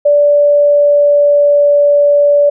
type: tone with pitch glide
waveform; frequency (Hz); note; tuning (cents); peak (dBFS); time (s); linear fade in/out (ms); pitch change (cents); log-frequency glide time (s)
sine; 582 to 578.6; D5 to D5; -16 to -26; -5; 0.05-2.5; 10; -10; 0.17-1.64
effects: none